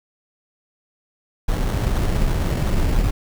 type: noise with sample-and-hold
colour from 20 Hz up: brown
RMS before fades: -19 dBFS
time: 1.48-3.11 s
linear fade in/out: 10 ms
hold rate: 2450 Hz
effects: none